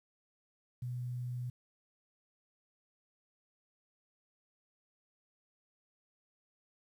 sine tone with quantisation, 123.47 Hz, B2, in tune, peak -36 dBFS, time 0.82-1.5 s, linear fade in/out 5 ms, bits 11, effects none

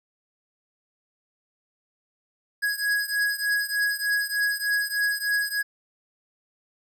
square beating tone pair, 1661.2 / 1664.5 Hz, G#6 / G#6, 0 / +3 cents, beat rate 3.3 Hz, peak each -26 / -28 dBFS, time 2.62-5.63 s, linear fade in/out 20 ms, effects none

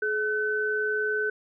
sine tone pair together, 425.6 / 1515 Hz, G#4 / F#6, +42 / +40 cents, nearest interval octave + minor seventh, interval 2198 cents, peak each -28 / -26 dBFS, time 0.02-1.3 s, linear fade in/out 5 ms, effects none

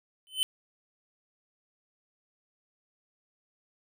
square tone with exponential growth, 3048 Hz, G7, 49 cents flat, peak -21 dBFS, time 0.27-0.43 s, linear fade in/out 0 ms, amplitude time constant 34 ms, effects none

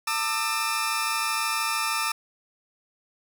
25% pulse tone cluster, 901 / 1198 / 1311 / 4861 / 5380 Hz, A5 / D6 / E6 / D#8 / E8, +41 / +34 / -10 / -41 / +34 cents, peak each -28 / -25 / -26 / -34 / -28 dBFS, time 0.07-2.12 s, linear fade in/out 5 ms, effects none

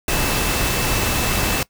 sine tone in noise, 2639 Hz, E7, 1 cent sharp, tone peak -30 dBFS, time 0.08-1.63 s, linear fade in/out 2 ms, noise pink, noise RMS -20 dBFS, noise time 0.08-1.63 s, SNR -13 dB, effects noise-tail reverb RT60 0.1 s tail -20 dB re dry

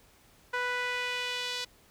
sawtooth tone with band-pass filter sweep, 493.9 Hz, B4, in tune, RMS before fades -33 dBFS, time 0.53-1.65 s, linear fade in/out 10 ms, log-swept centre 1500 to 4100 Hz, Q 1.7, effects pink hiss -61 dBFS RMS until 1.9 s

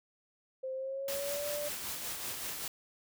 sine tone with pitch glide, 523.3 to 587.4 Hz, C5 to D5, 0 to 0 cents, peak -35 dBFS, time 0.63-1.69 s, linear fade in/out 10 ms, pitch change +200 cents, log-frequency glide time 0.74-1.49 s
white noise with tremolo, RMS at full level -38 dBFS, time 1.08-2.68 s, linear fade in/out 2 ms, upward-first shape sine, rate 5.2 Hz, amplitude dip 35%
effects none

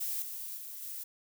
violet noise with level steps, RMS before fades -35 / -41 / -44 / -41 dBFS, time 0-1.04 s, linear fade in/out 10 ms, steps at 0.22 / 0.57 / 0.82 s, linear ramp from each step 2 ms, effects none

